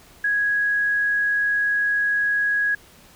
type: tone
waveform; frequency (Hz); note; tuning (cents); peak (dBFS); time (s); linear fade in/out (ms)
sine; 1661.2; G#6; 0; -18; 0.24-2.75; 5
effects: pink hiss -50 dBFS RMS until 3.15 s

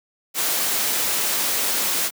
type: noise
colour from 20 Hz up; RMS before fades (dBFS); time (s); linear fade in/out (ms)
white; -22; 0.34-2.11; 50
effects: high-pass 200 Hz 12 dB/octave

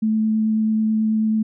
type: tone with vibrato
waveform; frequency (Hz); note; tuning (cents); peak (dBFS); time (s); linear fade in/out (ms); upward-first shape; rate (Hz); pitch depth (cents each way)
sine; 218.2; A3; -14; -16; 0.02-1.43; 10; triangle; 9.2; 10
effects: none

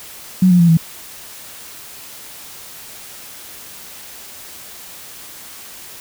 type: tone with pitch steps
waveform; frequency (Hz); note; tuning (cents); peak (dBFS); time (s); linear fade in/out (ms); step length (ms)
sine; 185 / 177.67 / 170.63 / 163.87; F#3 / F3 / F3 / E3; 0 / +30 / -40 / -10; -7; 0.42-0.772; 5; 88
effects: white hiss -36 dBFS RMS until 6 s

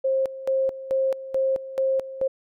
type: tone with tremolo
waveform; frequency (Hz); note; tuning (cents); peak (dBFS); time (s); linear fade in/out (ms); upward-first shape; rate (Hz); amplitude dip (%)
sine; 532; C5; +29; -19; 0.04-2.28; 10; square; 2.3; 80
effects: none

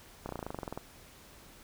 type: slowing click train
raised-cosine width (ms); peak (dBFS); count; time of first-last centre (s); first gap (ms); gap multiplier
1; -23; 14; 0.26-0.775; 31; 1.04
effects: pink hiss -55 dBFS RMS until 1.63 s

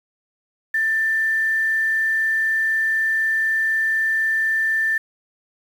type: tone with quantisation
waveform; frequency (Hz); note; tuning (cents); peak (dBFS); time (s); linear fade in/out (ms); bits
sine; 1778; A6; +18; -17; 0.74-4.98; 5; 7
effects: none

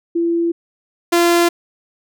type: tone pair in turn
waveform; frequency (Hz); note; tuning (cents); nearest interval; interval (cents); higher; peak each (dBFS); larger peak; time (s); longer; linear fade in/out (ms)
sine / sawtooth; 338 / 343.7; E4 / F4; +43 / -28; unison; 29; second; -14 / -7; second; 0.15-0.52 / 1.12-1.49; neither; 10
effects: none

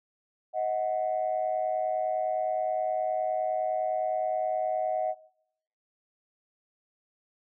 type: tone pair together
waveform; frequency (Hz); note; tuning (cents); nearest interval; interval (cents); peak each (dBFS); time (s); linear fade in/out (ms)
sine; 630.3 / 740; D#5 / F#5; +22 / 0; minor third; 278; -28; 0.53-5.15; 50
effects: noise-tail reverb RT60 0.7 s tail -19 dB re dry + tanh soft clip ceiling -19 dBFS

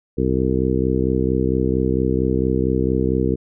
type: harmonic tone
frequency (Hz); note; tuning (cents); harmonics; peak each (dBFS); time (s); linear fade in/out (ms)
64.4; C2; -27; 1 / 2 / 3 / 4 / 5 / 6 / 7; -24 / -24 / -24 / -24 / -24 / -24 / -24; 0.17-3.36; 20
effects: none

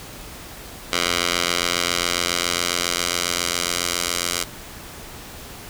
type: tone with band-pass filter sweep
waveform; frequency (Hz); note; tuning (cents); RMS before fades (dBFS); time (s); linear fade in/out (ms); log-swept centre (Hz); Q
10% pulse; 87.31; F2; 0; -23; 0.92-4.44; 10; 3900 to 7100; 0.73
effects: pink hiss -38 dBFS RMS until 5.69 s

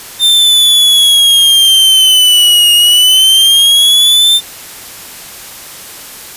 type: linear two-way sweep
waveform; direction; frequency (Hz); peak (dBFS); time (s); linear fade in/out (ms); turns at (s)
45% pulse; down then up; 3600 to 2854 to 3600; -4; 0.19-4.41; 50; 2.73
effects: white hiss -29 dBFS RMS until 6.36 s + resampled to 32000 Hz

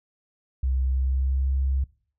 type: tone with pitch glide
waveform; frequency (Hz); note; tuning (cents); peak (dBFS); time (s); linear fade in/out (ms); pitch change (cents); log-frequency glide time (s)
sine; 65 to 66.94; C2 to C2; -11 to +40; -21; 0.63-1.84; 5; +51; 0.84-1.52
effects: noise-tail reverb RT60 0.5 s tail -21 dB re dry

